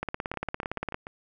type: two click trains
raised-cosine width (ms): 0.5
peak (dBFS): -15 / -23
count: 17 / 6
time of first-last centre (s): 0.03-0.944 / 0.34-1.069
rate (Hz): 17.5 / 6.86
effects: none